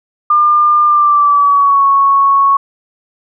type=tone with pitch glide; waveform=sine; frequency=1200 to 1106.8 Hz; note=D6 to C#6; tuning=+37 to -3 cents; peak=-6 dBFS; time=0.3-2.57 s; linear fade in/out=5 ms; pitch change=-140 cents; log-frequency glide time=0.86-1.85 s; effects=none